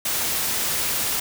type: noise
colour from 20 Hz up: white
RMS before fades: -24 dBFS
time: 0.05-1.2 s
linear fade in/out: 5 ms
effects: none